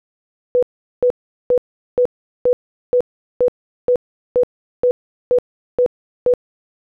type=tone bursts; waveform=sine; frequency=493.9 Hz; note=B4; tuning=in tune; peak=-10 dBFS; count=13; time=0.55-6.338 s; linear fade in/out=0 ms; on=76 ms; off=400 ms; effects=none